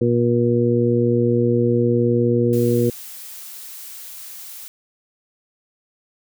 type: harmonic tone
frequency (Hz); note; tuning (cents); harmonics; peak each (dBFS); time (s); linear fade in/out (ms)
119.5; A#2; +43; 1 / 2 / 3 / 4; -20 / -20 / -20 / -20; 0.01-2.9; 5
type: noise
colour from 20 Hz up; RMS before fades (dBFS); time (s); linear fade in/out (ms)
blue; -36; 2.53-4.68; 0
effects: none